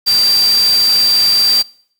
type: tone in noise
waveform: sine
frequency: 4699 Hz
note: D8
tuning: in tune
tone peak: -9 dBFS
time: 0.06-1.63 s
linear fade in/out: 20 ms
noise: white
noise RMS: -22 dBFS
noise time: 0.06-1.63 s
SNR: +10 dB
effects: noise-tail reverb RT60 0.6 s tail -24 dB re dry